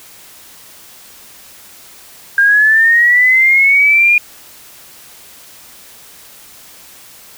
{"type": "linear sweep", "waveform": "sine", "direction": "up", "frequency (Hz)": [1597, 2439], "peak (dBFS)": -6, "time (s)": [2.38, 4.18], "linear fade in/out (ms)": 2, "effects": ["white hiss -39 dBFS RMS until 7.37 s"]}